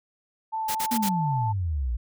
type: tone with vibrato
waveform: sine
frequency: 880 Hz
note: A5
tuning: in tune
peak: -26 dBFS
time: 0.52-1.53 s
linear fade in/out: 20 ms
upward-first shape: sine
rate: 4.2 Hz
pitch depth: 10 cents each way
type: noise bursts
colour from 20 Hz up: white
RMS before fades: -30 dBFS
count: 4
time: 0.68-1.093 s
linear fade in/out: 10 ms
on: 71 ms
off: 43 ms
type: exponential sweep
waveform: sine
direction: down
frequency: 246.9 to 55 Hz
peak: -24 dBFS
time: 0.91-1.97 s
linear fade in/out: 10 ms
effects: none